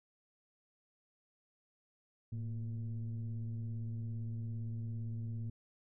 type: tone with frequency modulation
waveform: sine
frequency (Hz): 111.2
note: A2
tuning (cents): +19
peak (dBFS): -36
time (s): 2.32-5.5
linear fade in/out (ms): 5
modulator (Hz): 120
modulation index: 0.57
effects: tanh soft clip ceiling -33 dBFS